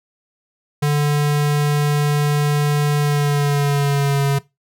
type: tone with pitch glide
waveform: square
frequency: 146.83 to 139.8 Hz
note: D3 to C#3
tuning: 0 to +15 cents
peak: -15 dBFS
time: 0.82-4.39 s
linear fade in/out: 10 ms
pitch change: -85 cents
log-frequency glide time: 2.99-4.22 s
effects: noise-tail reverb RT60 0.2 s tail -19 dB re dry